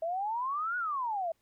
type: exponential two-way sweep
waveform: sine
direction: up then down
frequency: 640 to 1480 to 640 Hz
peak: -30 dBFS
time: 0.02-1.32 s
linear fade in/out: 5 ms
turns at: 0.77 s
effects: pink hiss -75 dBFS RMS until 1.41 s